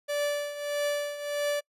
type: tone with tremolo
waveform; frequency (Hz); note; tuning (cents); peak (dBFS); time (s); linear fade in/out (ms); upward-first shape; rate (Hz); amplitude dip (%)
45% pulse; 582; D5; -16; -25; 0.08-1.61; 20; triangle; 1.6; 75
effects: noise-tail reverb RT60 0.1 s tail -26 dB re dry + resampled to 32000 Hz